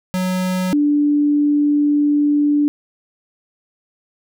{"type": "tone pair in turn", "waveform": ["square", "sine"], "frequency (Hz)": [184.4, 292.7], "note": ["F#3", "D4"], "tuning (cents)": [-6, -6], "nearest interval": "minor sixth", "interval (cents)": 800, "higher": "second", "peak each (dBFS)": [-18, -12], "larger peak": "second", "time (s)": [[0.14, 0.73], [0.73, 2.68]], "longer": "second", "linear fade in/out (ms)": 0, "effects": []}